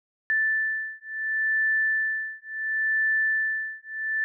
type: beating tone pair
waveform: sine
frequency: 1760 / 1760.71 Hz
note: A6 / A6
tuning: 0 / +1 cents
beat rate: 0.71 Hz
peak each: -26 dBFS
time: 0.3-4.24 s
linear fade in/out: 0 ms
effects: none